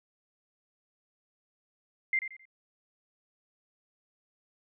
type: tone with echo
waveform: sine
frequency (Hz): 2093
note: C7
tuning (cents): 0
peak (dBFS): -24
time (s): 2.13-2.19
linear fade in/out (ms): 2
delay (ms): 88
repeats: 3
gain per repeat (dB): -10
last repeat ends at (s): 2.454
effects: none